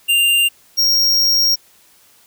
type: tone pair in turn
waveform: square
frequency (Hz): 2791 / 5582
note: F7 / F8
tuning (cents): -2 / -2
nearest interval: octave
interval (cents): 1200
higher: second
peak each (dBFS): -12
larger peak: neither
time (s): 0.08-0.49 / 0.77-1.56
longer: second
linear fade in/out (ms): 20
effects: white hiss -51 dBFS RMS until 2.26 s